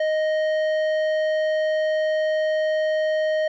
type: tone with tanh clipping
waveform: sine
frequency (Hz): 622.3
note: D#5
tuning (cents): 0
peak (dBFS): -21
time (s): 0-3.48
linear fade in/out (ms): 5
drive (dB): 11
effects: none